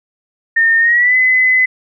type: tone with pitch glide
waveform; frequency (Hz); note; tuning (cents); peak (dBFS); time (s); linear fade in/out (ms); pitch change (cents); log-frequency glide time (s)
sine; 1823 to 2023; A#6 to B6; -39 to +41; -8; 0.56-1.66; 10; +180; 0.79-1.16
effects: none